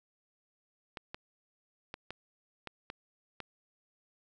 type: clicks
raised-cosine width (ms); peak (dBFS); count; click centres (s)
0.3; -24; 7; 0.972 / 1.145 / 1.941 / 2.106 / 2.673 / 2.901 / 3.403
effects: none